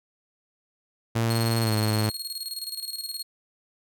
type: tone with pitch glide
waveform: sawtooth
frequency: 114.5 to 107.45 Hz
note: A#2 to A2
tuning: -31 to -41 cents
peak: -18 dBFS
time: 1.15-2.1 s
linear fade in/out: 10 ms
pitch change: -110 cents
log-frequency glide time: 1.61-1.72 s
type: tone with tremolo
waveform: sawtooth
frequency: 4291 Hz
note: C8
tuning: 43 cents sharp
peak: -27 dBFS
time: 1.3-3.23 s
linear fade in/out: 5 ms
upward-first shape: square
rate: 19 Hz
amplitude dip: 65%
effects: none